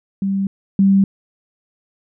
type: tone pair in turn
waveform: sine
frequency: 195.4 / 195.4 Hz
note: G3 / G3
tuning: -5 / -5 cents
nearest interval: unison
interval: 0 cents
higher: neither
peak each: -16 / -9 dBFS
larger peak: second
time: 0.22-0.47 / 0.79-1.04 s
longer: neither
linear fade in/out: 2 ms
effects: none